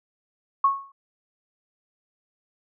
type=tone with exponential decay; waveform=sine; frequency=1100 Hz; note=C#6; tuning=14 cents flat; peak=-13 dBFS; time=0.64-0.92 s; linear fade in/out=5 ms; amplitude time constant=60 ms; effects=none